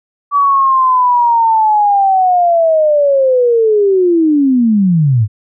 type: linear sweep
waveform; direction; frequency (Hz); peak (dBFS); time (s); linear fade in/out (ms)
sine; down; 1150 to 98.7; -7; 0.31-5.28; 50
effects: none